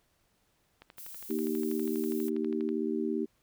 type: click train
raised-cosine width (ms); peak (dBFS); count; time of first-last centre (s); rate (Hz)
0.3; -33; 24; 0.82-2.69; 12.3
type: noise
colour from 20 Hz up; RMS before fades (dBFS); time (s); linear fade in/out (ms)
violet; -45; 0.97-2.3; 20
type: harmonic tone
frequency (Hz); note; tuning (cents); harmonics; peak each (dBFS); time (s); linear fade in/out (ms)
77.78; D#2; 0; 3 / 4 / 5; -33 / -33 / -33; 1.29-3.26; 20
effects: pink hiss -72 dBFS RMS until 3.42 s